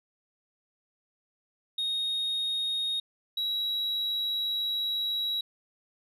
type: tone pair in turn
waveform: sine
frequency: 3725 / 3878 Hz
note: A#7 / B7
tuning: -2 / -32 cents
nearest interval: minor second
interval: 70 cents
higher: second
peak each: -25 dBFS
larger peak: neither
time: 1.78-3 / 3.37-5.41 s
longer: second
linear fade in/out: 5 ms
effects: tanh soft clip ceiling -26 dBFS